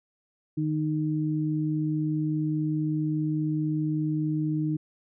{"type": "tone pair together", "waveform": "sine", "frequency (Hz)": [153.32, 308.5], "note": ["D#3", "D#4"], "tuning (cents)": [-25, -15], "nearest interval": "octave", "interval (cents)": 1210, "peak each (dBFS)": [-27, -27], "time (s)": [0.57, 4.77], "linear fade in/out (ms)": 10, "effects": []}